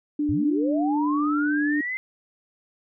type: tone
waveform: sine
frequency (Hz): 295.7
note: D4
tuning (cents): +12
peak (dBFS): -21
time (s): 0.19-1.81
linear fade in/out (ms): 5
type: linear sweep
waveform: sine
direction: up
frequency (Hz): 74 to 2083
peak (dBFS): -26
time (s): 0.29-1.97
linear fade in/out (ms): 0
effects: none